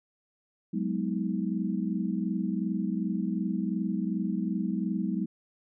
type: chord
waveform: sine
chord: G# minor seventh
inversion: third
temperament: equal with one note detuned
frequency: 185 / 207.7 / 246.9 / 317.8 Hz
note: F#3 / G#3 / B3 / D#4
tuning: 0 / 0 / 0 / +37 cents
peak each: -31 / -31 / -35 / -35 dBFS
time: 0.73-5.26 s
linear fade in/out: 10 ms
effects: none